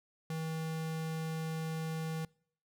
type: tone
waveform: square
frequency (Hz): 160.3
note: E3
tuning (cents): -48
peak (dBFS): -36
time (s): 0.3-2.25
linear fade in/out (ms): 2
effects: noise-tail reverb RT60 0.6 s tail -25 dB re dry